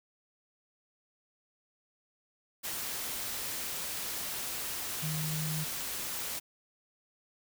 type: tone in noise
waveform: sine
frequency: 155.56 Hz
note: D#3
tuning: in tune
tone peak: -33 dBFS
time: 5.02-5.65 s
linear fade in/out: 20 ms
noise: white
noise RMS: -37 dBFS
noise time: 2.63-6.4 s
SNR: +1 dB
effects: none

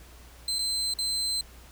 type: tone with dropouts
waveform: 35% pulse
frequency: 4100 Hz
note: C8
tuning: 36 cents flat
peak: -25 dBFS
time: 0.48-1.41 s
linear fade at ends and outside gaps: 2 ms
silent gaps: 0.586-0.59 / 0.938-0.987 s
effects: added 60 Hz sine -49 dBFS peak until 1.71 s + pink hiss -53 dBFS RMS until 1.71 s

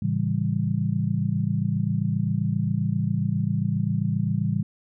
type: chord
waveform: sine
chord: A dominant seventh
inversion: none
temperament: just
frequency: 110 / 137.5 / 165 / 198 Hz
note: A2 / C#3 / E3 / G3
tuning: 0 / -14 / +2 / +18 cents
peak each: -27 dBFS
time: 0.02-4.63 s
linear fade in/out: 5 ms
effects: none

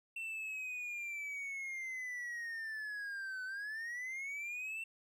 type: linear two-way sweep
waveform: triangle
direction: down then up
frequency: 2700 to 1500 to 2700 Hz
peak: -38 dBFS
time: 0.16-4.84 s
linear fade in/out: 5 ms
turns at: 3.44 s
effects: none

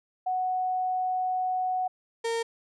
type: tone pair in turn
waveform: sine / 35% pulse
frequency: 740 / 459.6 Hz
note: F#5 / A#4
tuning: 0 / -25 cents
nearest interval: minor sixth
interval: 825 cents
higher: first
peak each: -25 dBFS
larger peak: neither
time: 0.26-1.88 / 2.24-2.43 s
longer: first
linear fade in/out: 10 ms
effects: resampled to 22050 Hz

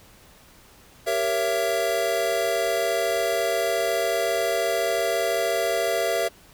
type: chord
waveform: square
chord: G diminished seventh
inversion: none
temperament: equal with one note detuned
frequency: 392 / 466.2 / 554.4 / 668.5 Hz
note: G4 / Bb4 / Db5 / Fb5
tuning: 0 / 0 / 0 / +24 cents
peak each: -31 / -29 / -30 / -25 dBFS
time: 1.06-6.29 s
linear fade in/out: 20 ms
effects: pink hiss -52 dBFS RMS until 6.53 s

